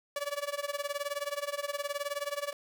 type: tone with tremolo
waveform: sawtooth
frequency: 574 Hz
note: D5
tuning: 40 cents flat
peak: -26 dBFS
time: 0.16-2.53 s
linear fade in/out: 2 ms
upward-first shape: sine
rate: 19 Hz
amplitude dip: 90%
effects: 9-bit